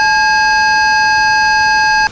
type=tone pair together; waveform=square; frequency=861 / 1625.4 Hz; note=A5 / G#6; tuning=-38 / -38 cents; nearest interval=major seventh; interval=1100 cents; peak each=-12 dBFS; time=0-2.07 s; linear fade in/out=0 ms; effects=pink hiss -31 dBFS RMS until 2.11 s + resampled to 16000 Hz